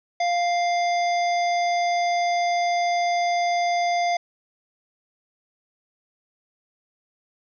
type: harmonic tone with a mistuned harmonic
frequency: 698.5 Hz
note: F5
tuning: in tune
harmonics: 1 / 3 / 5 / 7 / 9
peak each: -20 / -29 / -38 / -36 / -40 dBFS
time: 0.2-4.17 s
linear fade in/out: 5 ms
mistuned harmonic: 9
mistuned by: -27 cents
effects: none